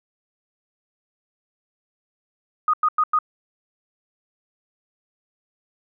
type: tone bursts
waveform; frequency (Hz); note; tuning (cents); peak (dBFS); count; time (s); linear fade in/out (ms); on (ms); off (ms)
sine; 1243; D#6; -2; -15; 4; 2.68-3.188; 2; 55; 96
effects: none